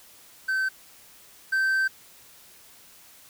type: tone pair in turn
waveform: triangle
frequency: 1540 / 1553.4 Hz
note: G6 / G6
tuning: -31 / -16 cents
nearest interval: unison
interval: 15 cents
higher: second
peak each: -21 / -19 dBFS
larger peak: second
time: 0.48-0.69 / 1.52-1.88 s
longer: second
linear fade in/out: 10 ms
effects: white hiss -52 dBFS RMS until 3.29 s